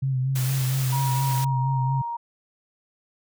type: tone with vibrato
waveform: sine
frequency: 131.5 Hz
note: C3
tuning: 9 cents sharp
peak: -21 dBFS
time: 0.02-2.02 s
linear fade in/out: 10 ms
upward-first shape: sine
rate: 4.3 Hz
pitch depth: 47 cents each way
type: noise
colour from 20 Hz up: white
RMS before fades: -33 dBFS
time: 0.35-1.45 s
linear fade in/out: 10 ms
type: tone with pitch glide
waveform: sine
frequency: 958 to 938.3 Hz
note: A#5 to A#5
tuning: +47 to +11 cents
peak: -27 dBFS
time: 0.92-2.17 s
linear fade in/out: 10 ms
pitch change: -36 cents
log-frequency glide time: 1.24-1.72 s
effects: none